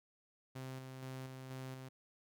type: tone with tremolo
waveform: sawtooth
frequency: 130.81 Hz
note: C3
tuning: in tune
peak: -40 dBFS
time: 0.55-1.89 s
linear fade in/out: 10 ms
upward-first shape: square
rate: 2.1 Hz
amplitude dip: 35%
effects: none